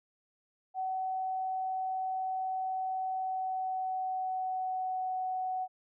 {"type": "tone with pitch glide", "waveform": "sine", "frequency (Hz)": [754, 745.3], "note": ["F#5", "F#5"], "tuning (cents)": [32, 12], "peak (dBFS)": -31, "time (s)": [0.74, 5.68], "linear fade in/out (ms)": 50, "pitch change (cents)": -20, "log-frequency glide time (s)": [3.21, 5.15], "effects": []}